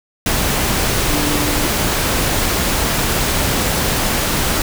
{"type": "tone in noise", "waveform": "sine", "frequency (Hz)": 294.9, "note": "D4", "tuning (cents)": 7, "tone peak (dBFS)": -22, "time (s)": [1.1, 1.66], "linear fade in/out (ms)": 2, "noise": "pink", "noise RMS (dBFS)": -17, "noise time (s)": [0.26, 4.62], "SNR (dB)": -8, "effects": []}